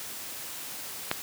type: click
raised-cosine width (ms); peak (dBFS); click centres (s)
0.3; -9; 1.114
effects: white hiss -39 dBFS RMS until 1.22 s + high-pass 80 Hz 12 dB/octave